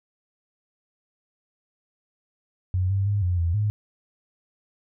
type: tone with pitch steps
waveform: sine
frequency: 92.1 / 97.9 / 102 / 89.3 / 84.5 / 105.2 Hz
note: F#2 / G2 / G#2 / F2 / E2 / G#2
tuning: -7 / -2 / -31 / +39 / +43 / +23 cents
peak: -20 dBFS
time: 2.74-3.7 s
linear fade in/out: 0 ms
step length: 160 ms
effects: none